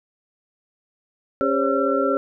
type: tone cluster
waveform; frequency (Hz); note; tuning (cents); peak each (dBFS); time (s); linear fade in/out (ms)
sine; 274.1 / 401.9 / 526 / 563 / 1352; C#4 / G4 / C5 / C#5 / E6; -19 / +43 / +9 / +27 / +43; -24; 1.41-2.17; 0
effects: none